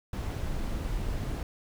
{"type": "noise", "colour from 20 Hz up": "brown", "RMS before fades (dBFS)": -32, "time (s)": [0.13, 1.43], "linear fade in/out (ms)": 2, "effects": []}